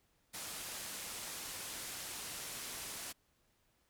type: low-pass noise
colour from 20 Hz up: white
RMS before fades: -45 dBFS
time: 0.33-3.13 s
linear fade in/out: 20 ms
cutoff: 12000 Hz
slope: 24 dB/octave
effects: pink hiss -75 dBFS RMS until 3.89 s